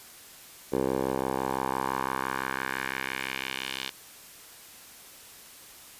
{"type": "tone with band-pass filter sweep", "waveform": "10% pulse", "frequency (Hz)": 65.9, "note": "C2", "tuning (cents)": 13, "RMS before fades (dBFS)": -31, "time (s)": [0.72, 3.9], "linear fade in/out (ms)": 10, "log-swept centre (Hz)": [480, 3400], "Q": 2, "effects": ["white hiss -49 dBFS RMS until 5.99 s", "resampled to 32000 Hz"]}